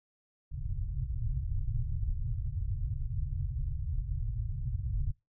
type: low-pass noise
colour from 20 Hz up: pink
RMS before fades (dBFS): -33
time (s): 0.51-5.12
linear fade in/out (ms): 10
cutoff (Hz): 140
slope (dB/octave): 96
effects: noise-tail reverb RT60 0.2 s tail -23 dB re dry